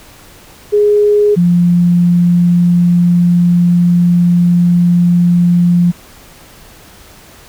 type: tone pair in turn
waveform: sine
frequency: 415.3 / 174.61 Hz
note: G#4 / F3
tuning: 0 / 0 cents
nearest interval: octave + minor third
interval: 1500 cents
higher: first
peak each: -6 dBFS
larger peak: neither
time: 0.72-1.36 / 1.36-5.92 s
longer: second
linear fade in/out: 20 ms
effects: pink hiss -39 dBFS RMS until 7.48 s